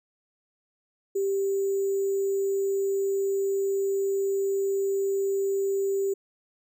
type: tone with sample-and-hold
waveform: sine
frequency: 392 Hz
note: G4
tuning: in tune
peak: -23 dBFS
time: 1.15-6.14 s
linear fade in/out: 10 ms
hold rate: 7350 Hz
effects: none